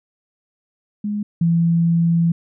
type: tone pair in turn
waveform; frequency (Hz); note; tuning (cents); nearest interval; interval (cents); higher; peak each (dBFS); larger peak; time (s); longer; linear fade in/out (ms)
sine; 207.7 / 168.04; G#3 / E3; 0 / +34; major third; 366; first; -20 / -13; second; 1.04-1.23 / 1.41-2.32; second; 5
effects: none